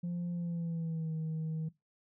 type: tone with pitch glide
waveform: sine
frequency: 174.2 to 158.82 Hz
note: F3 to D#3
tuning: -4 to +36 cents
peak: -31 dBFS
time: 0.03-1.69 s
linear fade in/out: 10 ms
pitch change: -160 cents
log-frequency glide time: 0.32-1.13 s
effects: noise-tail reverb RT60 0.2 s tail -20 dB re dry + tanh soft clip ceiling -32 dBFS